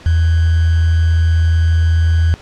sine tone with sample-and-hold, 82.41 Hz, E2, in tune, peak -9 dBFS, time 0.06-2.34 s, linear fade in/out 0 ms, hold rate 1575 Hz, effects pink hiss -39 dBFS RMS until 2.41 s + low-pass 5000 Hz 12 dB/octave

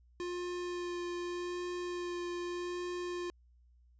square tone with vibrato, 352.7 Hz, F4, 17 cents sharp, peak -37 dBFS, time 0.2-3.3 s, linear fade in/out 0 ms, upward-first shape sine, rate 0.83 Hz, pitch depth 11 cents each way, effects added 60 Hz sine -61 dBFS peak until 3.99 s + resampled to 16000 Hz

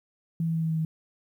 sine tone with pitch steps, 164.81 / 163.67 / 162.54 / 161.42 / 160.3 / 159.2 Hz, E3 / E3 / E3 / E3 / E3 / D#3, 0 / -12 / -24 / -36 / -48 / +40 cents, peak -24 dBFS, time 0.4-0.85 s, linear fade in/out 2 ms, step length 75 ms, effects 10-bit

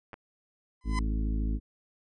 clicks, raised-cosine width 0.5 ms, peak -28 dBFS, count 2, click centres 0.132 / 0.141 s
30% pulse tone with exponential growth, 1015 Hz, B5, 47 cents sharp, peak -26 dBFS, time 0.81-0.99 s, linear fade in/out 2 ms, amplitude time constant 37 ms
harmonic tone, 53.6 Hz, A1, 45 cents flat, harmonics 1 / 2 / 3 / 4 / 5 / 6 / 8, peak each -27 / -41 / -43 / -38 / -39 / -44 / -52 dBFS, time 0.84-1.6 s, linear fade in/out 50 ms
effects resampled to 22050 Hz

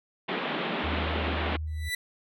pink band-pass noise, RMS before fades -31 dBFS, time 0.28-1.57 s, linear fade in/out 10 ms, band 170 to 3600 Hz, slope 48 dB/octave
sine tone, 77.78 Hz, D#2, in tune, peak -30 dBFS, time 0.83-1.9 s, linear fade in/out 20 ms
30% pulse tone with exponential growth, 1975.5 Hz, B6, in tune, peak -23 dBFS, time 1.67-1.95 s, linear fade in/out 5 ms, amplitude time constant 59 ms
effects none

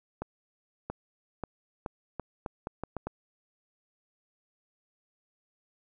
accelerating click train, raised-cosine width 1 ms, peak -20 dBFS, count 10, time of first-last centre 0.22-3.07 s, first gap 680 ms, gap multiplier 0.79, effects none

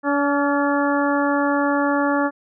harmonic tone with a mistuned harmonic, 285.5 Hz, D4, 49 cents flat, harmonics 1 / 2 / 3 / 4 / 5 / 6, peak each -20 / -23 / -25 / -26 / -27 / -28 dBFS, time 0.03-2.31 s, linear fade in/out 50 ms, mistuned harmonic 5, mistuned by -35 cents, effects none

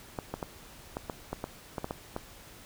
clicks, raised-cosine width 1 ms, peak -19 dBFS, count 11, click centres 0.188 / 0.34 / 0.428 / 0.969 / 1.098 / 1.33 / 1.441 / 1.782 / 1.844 / 1.909 / 2.164 s, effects pink hiss -51 dBFS RMS until 2.65 s

